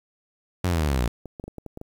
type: linear sweep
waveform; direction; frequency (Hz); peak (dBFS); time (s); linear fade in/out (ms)
sawtooth; down; 93.5 to 55.2; -17; 0.64-1.08; 5
type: clicks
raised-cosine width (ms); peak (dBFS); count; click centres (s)
2; -23; 8; 1.257 / 1.398 / 1.44 / 1.48 / 1.583 / 1.663 / 1.774 / 1.814
effects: 9-bit